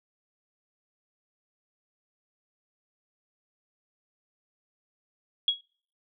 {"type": "tone with exponential decay", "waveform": "sine", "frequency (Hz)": 3322, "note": "G#7", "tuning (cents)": 0, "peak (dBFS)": -17, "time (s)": [5.48, 5.61], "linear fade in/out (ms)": 2, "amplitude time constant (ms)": 28, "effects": ["noise-tail reverb RT60 0.5 s tail -25 dB re dry"]}